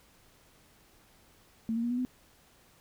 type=tone with pitch steps; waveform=sine; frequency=225.1 / 231.7 / 238.5 / 245.5 / 252.7 Hz; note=A3 / A#3 / A#3 / B3 / B3; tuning=+40 / -10 / +40 / -10 / +40 cents; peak=-28 dBFS; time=1.69-2.05 s; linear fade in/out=0 ms; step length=72 ms; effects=pink hiss -62 dBFS RMS until 2.8 s